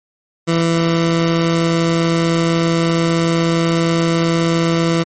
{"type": "tone", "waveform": "20% pulse", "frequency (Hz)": 166.5, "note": "E3", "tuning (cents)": 18, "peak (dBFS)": -8, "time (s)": [0.47, 5.04], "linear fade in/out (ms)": 20, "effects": ["MP3 32 kbps"]}